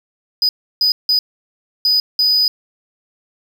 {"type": "tone bursts at uneven times", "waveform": "triangle", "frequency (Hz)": 4975, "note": "D#8", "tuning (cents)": -1, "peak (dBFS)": -10, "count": 5, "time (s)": [[0.42, 0.49], [0.81, 0.92], [1.09, 1.19], [1.85, 2], [2.19, 2.48]], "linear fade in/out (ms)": 2, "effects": ["7-bit"]}